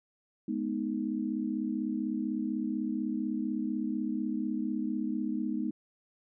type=chord; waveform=sine; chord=G# minor; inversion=none; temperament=equal with one note detuned; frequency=211 / 246.9 / 311.1 Hz; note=G#3 / B3 / D#4; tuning=+28 / 0 / 0 cents; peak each=-34 dBFS; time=0.48-5.71 s; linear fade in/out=5 ms; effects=none